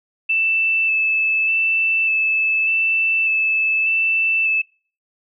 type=tone with vibrato; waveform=sine; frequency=2637 Hz; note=E7; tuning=in tune; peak=-15 dBFS; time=0.29-4.62 s; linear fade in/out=10 ms; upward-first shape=square; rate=0.84 Hz; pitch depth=12 cents each way; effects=noise-tail reverb RT60 0.4 s tail -22 dB re dry